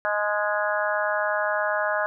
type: harmonic tone with a mistuned harmonic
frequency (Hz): 207.7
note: G#3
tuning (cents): 0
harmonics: 3 / 4 / 5 / 6 / 7 / 8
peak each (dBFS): -26 / -31 / -31 / -32 / -29 / -29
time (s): 0.05-2.06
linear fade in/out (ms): 0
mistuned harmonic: 4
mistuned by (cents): +25
effects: none